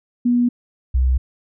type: tone pair in turn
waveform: sine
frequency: 242.5 / 63.97 Hz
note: B3 / C2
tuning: -31 / -38 cents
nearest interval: octave + major seventh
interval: 2307 cents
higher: first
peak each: -13 dBFS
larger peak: neither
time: 0.25-0.49 / 0.94-1.18 s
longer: neither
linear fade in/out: 10 ms
effects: none